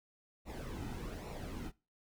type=noise with flanger; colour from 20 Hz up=brown; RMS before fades=-43 dBFS; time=0.45-1.72 s; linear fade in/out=50 ms; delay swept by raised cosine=0.62 to 1.82 ms; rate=1.2 Hz; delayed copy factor=-0.6; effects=noise-tail reverb RT60 0.3 s tail -22 dB re dry